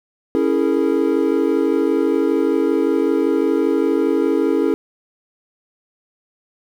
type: chord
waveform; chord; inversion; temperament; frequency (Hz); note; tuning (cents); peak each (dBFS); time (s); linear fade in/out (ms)
triangle; A# half-diminished seventh; first; equal with one note detuned; 277.2 / 329.6 / 415.3 / 460.5; C#4 / E4 / G#4 / A#4; 0 / 0 / 0 / -21; -18 / -17 / -18 / -20; 0.35-4.74; 0
effects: 8-bit